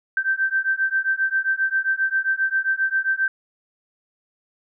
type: beating tone pair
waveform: sine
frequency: 1555 / 1562.5 Hz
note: G6 / G6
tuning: -14 / -6 cents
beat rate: 7.5 Hz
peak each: -22 dBFS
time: 0.17-3.28 s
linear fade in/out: 2 ms
effects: none